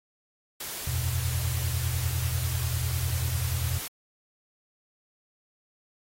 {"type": "noise", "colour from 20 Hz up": "white", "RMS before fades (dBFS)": -36, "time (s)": [0.6, 3.88], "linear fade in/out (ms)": 5}
{"type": "chord", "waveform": "sine", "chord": "E suspended second", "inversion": "none", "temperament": "equal", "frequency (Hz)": [82.41, 92.5, 123.47], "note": ["E2", "F#2", "B2"], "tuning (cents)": [0, 0, 0], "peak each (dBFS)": [-30, -33, -30], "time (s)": [0.87, 3.79], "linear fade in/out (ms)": 5}
{"effects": ["AAC 48 kbps"]}